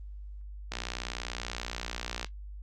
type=click train; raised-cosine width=0.2 ms; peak=-17 dBFS; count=93; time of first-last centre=0.72-2.246 s; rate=60.3 Hz; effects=added 50 Hz sine -40 dBFS peak until 2.62 s + Opus 24 kbps